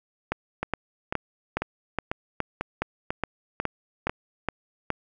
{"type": "two click trains", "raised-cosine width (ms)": 0.5, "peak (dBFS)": [-10, -12], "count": [12, 8], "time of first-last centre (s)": [[0.32, 4.903], [0.63, 4.095]], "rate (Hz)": [2.4, 2.02], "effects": []}